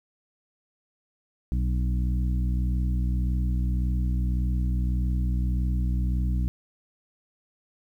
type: harmonic tone with a mistuned harmonic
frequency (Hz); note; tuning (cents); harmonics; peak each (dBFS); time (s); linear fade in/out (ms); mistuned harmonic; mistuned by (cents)
61.74; B1; 0; 1 / 2 / 3 / 4 / 5; -23 / -31 / -33 / -41 / -42; 1.52-6.48; 0; 4; +27
effects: 10-bit